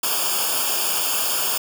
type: noise with comb filter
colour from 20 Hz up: white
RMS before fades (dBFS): -22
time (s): 0.03-1.58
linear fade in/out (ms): 5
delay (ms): 0.5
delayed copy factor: -1
effects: none